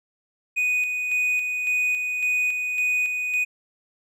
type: tone with tremolo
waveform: triangle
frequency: 2485 Hz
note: D#7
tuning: 3 cents flat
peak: -18 dBFS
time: 0.56-3.45 s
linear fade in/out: 20 ms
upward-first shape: square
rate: 1.8 Hz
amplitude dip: 40%
effects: none